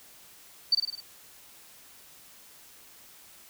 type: tone with echo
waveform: sine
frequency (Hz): 4587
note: D8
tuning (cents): -42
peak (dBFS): -18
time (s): 0.72-0.75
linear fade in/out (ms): 5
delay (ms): 51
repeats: 5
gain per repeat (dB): -4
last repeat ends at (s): 1.005
effects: white hiss -53 dBFS RMS until 3.49 s